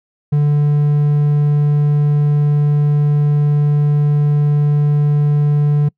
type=tone; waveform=triangle; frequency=146.83 Hz; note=D3; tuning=in tune; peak=-8 dBFS; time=0.32-5.89 s; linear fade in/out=10 ms; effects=noise-tail reverb RT60 0.1 s tail -26 dB re dry